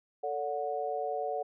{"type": "tone cluster", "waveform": "sine", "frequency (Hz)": [443.8, 573, 732], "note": ["A4", "D5", "F#5"], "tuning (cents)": [15, -43, -19], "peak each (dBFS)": [-36, -36, -34], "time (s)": [0.23, 1.43], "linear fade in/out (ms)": 10, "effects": []}